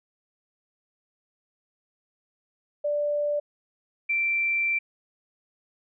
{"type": "tone pair in turn", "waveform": "sine", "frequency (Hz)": [587.3, 2348], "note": ["D5", "D7"], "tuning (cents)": [0, -1], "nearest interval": "2 octaves", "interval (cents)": 2399, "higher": "second", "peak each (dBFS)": [-23, -22], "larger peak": "second", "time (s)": [[2.84, 3.4], [4.09, 4.79]], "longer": "second", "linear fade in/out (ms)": 10, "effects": []}